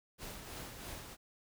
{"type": "noise with tremolo", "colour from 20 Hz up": "pink", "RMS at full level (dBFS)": -45, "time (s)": [0.18, 1.17], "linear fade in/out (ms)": 50, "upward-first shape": "sine", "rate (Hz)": 3.1, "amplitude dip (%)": 45, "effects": []}